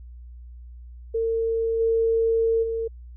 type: tone with level steps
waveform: sine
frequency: 453.8 Hz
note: A#4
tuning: 47 cents flat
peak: -21 / -18 / -24 dBFS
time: 1.14-2.88 s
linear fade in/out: 10 ms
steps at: 1.79 / 2.62 s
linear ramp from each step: 20 ms
effects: added 60 Hz sine -39 dBFS peak until 3.16 s